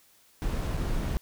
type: noise with dropouts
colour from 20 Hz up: brown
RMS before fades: -29 dBFS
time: 0.42-1.17 s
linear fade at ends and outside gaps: 0 ms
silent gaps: 0.768-0.773 s
effects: white hiss -61 dBFS RMS until 1.21 s